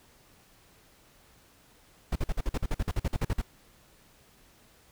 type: noise bursts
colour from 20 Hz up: brown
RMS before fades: -27 dBFS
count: 16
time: 2.12-3.417 s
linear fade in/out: 5 ms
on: 37 ms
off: 47 ms
effects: pink hiss -60 dBFS RMS until 4.91 s